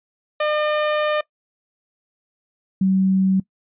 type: tone pair in turn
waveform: sawtooth / sine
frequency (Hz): 604 / 190.25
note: D5 / F#3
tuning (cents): +48 / +48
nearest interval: octave + minor sixth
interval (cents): 2000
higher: first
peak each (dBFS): -14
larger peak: neither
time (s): 0.4-1.21 / 2.81-3.4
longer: first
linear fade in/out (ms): 5
effects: noise-tail reverb RT60 0.1 s tail -21 dB re dry + resampled to 8000 Hz